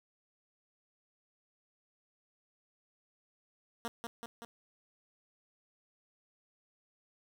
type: tone with echo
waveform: 10% pulse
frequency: 233.1 Hz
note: A#3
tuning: in tune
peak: -28 dBFS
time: 3.85-3.88 s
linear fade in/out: 0 ms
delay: 190 ms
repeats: 3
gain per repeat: -3 dB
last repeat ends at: 4.45 s
effects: none